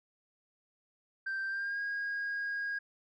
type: tone with pitch glide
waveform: sine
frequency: 1568 to 1634.6 Hz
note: G6 to G#6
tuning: 0 to -28 cents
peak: -31 dBFS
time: 1.26-2.79 s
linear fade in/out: 10 ms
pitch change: +72 cents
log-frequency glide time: 1.47-1.8 s
effects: tanh soft clip ceiling -31 dBFS